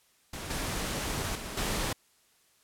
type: noise with level steps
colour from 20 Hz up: pink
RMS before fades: -39 / -33 / -39 / -31 dBFS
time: 0.33-1.93 s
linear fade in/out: 5 ms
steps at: 0.5 / 1.35 / 1.57 s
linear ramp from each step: 5 ms
effects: white hiss -66 dBFS RMS until 2.63 s + low-pass 12000 Hz 12 dB/octave